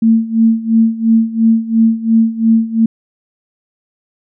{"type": "tone with tremolo", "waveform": "sine", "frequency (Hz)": 225.4, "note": "A3", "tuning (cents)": 42, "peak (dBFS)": -5, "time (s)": [0.02, 2.86], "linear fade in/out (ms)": 5, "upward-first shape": "sine", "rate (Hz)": 2.9, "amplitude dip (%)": 85, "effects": []}